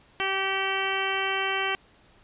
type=harmonic tone with a mistuned harmonic; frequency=387.1 Hz; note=G4; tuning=22 cents flat; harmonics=1 / 2 / 3 / 4 / 5 / 6 / 7 / 8; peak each=-33 / -33 / -33 / -33 / -33 / -33 / -33 / -33 dBFS; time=0.2-1.75 s; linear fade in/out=0 ms; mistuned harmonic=6; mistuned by=-24 cents; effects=pink hiss -58 dBFS RMS until 2.23 s + resampled to 8000 Hz